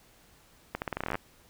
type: accelerating click train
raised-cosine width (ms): 0.5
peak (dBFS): -16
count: 14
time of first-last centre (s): 0.75-1.154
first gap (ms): 69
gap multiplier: 0.85
effects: pink hiss -60 dBFS RMS until 1.49 s